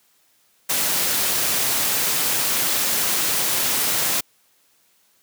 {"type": "noise", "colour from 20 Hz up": "white", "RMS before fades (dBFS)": -21, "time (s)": [0.69, 4.21], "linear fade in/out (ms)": 10, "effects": ["white hiss -61 dBFS RMS until 5.22 s", "high-pass 100 Hz 12 dB/octave"]}